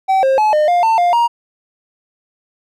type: tone with pitch steps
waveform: triangle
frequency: 767 / 533 / 856 / 607 / 704 / 896 / 703 / 942 Hz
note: G5 / C5 / A5 / D#5 / F5 / A5 / F5 / A#5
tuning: -38 / +32 / -48 / -43 / +14 / +31 / +11 / +18 cents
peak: -8 dBFS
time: 0.08-1.28 s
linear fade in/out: 20 ms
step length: 150 ms
effects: none